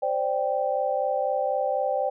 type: chord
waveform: sine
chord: C suspended second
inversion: none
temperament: equal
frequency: 523.3 / 587.3 / 784 Hz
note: C5 / D5 / G5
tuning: 0 / 0 / 0 cents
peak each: -27 dBFS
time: 0.02-2.1 s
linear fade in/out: 10 ms
effects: none